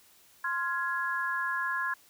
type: chord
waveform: sine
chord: F minor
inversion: second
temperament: equal with one note detuned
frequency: 1046.5 / 1396.9 / 1672.8 Hz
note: C6 / F6 / Ab6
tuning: 0 / 0 / +12 cents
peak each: -33 / -36 / -31 dBFS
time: 0.44-1.94 s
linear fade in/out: 5 ms
effects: white hiss -60 dBFS RMS until 2.09 s